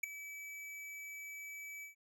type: tone with ADSR envelope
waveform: square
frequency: 2297 Hz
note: D7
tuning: 39 cents flat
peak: -30 dBFS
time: 0.03-1.95 s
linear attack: 8 ms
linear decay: 6 ms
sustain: -16 dB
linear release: 120 ms
effects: none